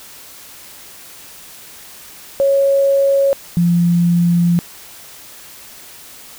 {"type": "tone pair in turn", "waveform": "sine", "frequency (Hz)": [552, 172.77], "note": ["C#5", "F3"], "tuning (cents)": [-7, -18], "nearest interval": "octave + minor sixth", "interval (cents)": 2011, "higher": "first", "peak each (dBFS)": -10, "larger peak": "neither", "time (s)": [[2.4, 3.33], [3.57, 4.59]], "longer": "second", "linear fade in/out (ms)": 0, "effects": ["white hiss -38 dBFS RMS until 6.38 s"]}